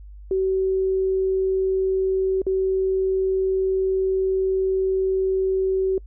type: tone with dropouts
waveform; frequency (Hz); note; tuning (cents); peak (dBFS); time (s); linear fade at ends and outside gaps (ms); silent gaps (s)
sine; 379.9; F#4; +46; -18; 0.31-5.98; 2; 2.418-2.466
effects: noise-tail reverb RT60 0.1 s tail -25 dB re dry + added 50 Hz sine -38 dBFS peak until 6.06 s